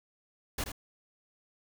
pink noise with echo, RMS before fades -33 dBFS, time 0.58-0.64 s, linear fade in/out 5 ms, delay 79 ms, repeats 1, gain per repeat -7 dB, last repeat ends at 0.719 s, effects none

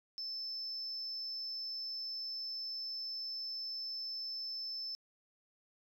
triangle tone, 5274 Hz, E8, in tune, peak -36 dBFS, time 0.18-4.95 s, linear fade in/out 0 ms, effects tanh soft clip ceiling -36 dBFS + 13-bit

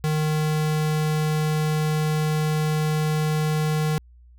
square tone, 154 Hz, D#3, 17 cents flat, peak -21 dBFS, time 0.04-3.98 s, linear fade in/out 0 ms, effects added 60 Hz sine -47 dBFS peak until 4.38 s

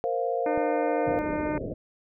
sine chord, Bb suspended second, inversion none, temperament equal, 466.2 / 523.3 / 698.5 Hz, Bb4 / C5 / F5, 0 / 0 / 0 cents, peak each -29 dBFS, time 0.04-1.19 s, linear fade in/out 0 ms
harmonic tone, 302.6 Hz, D#4, 48 cents flat, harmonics 1 / 2 / 3 / 4 / 5 / 6 / 7 / 8, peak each -30 / -32 / -35 / -43 / -41 / -46 / -43 / -47 dBFS, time 0.46-1.58 s, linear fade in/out 2 ms
click, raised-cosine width 3 ms, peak -26 dBFS, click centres 0.576 s
white low-pass noise, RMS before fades -34 dBFS, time 1.06-1.74 s, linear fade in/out 5 ms, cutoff 630 Hz, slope 96 dB/octave
effects none

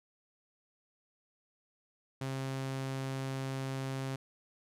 sawtooth tone, 133.8 Hz, C3, 39 cents sharp, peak -31 dBFS, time 2.21-4.16 s, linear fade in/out 5 ms, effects low-pass 11000 Hz 12 dB/octave

